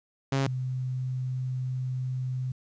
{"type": "tone pair in turn", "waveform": ["sawtooth", "sine"], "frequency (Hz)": [136, 128.37], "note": ["C#3", "C3"], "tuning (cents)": [-33, -33], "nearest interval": "minor second", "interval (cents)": 100, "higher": "first", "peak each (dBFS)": [-20, -28], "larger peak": "first", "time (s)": [[0.32, 0.47], [0.47, 2.52]], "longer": "second", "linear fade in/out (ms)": 5, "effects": ["resampled to 16000 Hz", "10-bit"]}